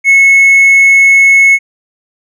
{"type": "tone with hard clipping", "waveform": "sine", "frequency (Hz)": 2192, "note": "C#7", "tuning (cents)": -20, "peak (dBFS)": -3, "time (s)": [0.04, 1.59], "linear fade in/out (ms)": 50, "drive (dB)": 2, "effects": ["resampled to 24000 Hz"]}